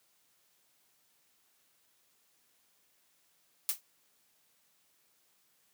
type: noise with exponential decay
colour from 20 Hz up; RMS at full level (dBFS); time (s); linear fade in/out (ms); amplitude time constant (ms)
blue; -26; 3.69-3.81; 1; 24
effects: white hiss -71 dBFS RMS until 5.73 s + high-pass 100 Hz 12 dB/octave